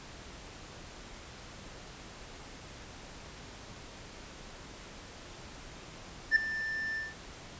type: tone with ADSR envelope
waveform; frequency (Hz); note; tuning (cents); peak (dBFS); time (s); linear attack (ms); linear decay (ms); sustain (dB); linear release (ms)
triangle; 1776; A6; +16; -16; 6.31-7.15; 50; 5; -15; 180
effects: pink hiss -48 dBFS RMS until 7.59 s + resampled to 16000 Hz